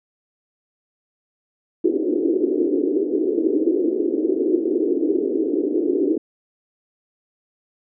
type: band-pass noise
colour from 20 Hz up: white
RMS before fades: -20 dBFS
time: 1.84-6.18 s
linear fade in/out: 5 ms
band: 300 to 400 Hz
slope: 48 dB/octave
effects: none